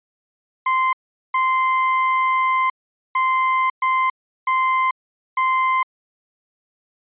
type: tone bursts at uneven times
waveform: 35% pulse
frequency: 1041 Hz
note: C6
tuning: 9 cents flat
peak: -14 dBFS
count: 6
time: 0.66-0.93 / 1.34-2.7 / 3.15-3.7 / 3.82-4.1 / 4.47-4.91 / 5.37-5.83 s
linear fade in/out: 5 ms
effects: resampled to 8000 Hz